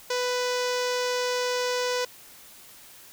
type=tone with low-pass filter; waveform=sawtooth; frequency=496.1 Hz; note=B4; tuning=8 cents sharp; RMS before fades=-27 dBFS; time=0.1-2.05 s; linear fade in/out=5 ms; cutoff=5800 Hz; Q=2.2; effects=white hiss -49 dBFS RMS until 3.12 s